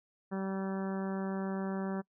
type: harmonic tone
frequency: 192.6 Hz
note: G3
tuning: 30 cents flat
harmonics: 1 / 2 / 3 / 4 / 5 / 6 / 7 / 8 / 9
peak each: -34 / -40 / -44 / -46 / -48 / -50 / -51 / -52 / -53 dBFS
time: 0.31-2.02 s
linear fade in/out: 20 ms
effects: noise-tail reverb RT60 0.1 s tail -25 dB re dry